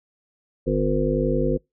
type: harmonic tone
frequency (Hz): 51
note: G#1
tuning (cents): -31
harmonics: 1 / 3 / 5 / 7 / 9 / 10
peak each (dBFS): -26 / -26 / -26 / -26 / -26 / -26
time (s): 0.66-1.58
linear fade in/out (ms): 20
effects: noise-tail reverb RT60 0.2 s tail -26 dB re dry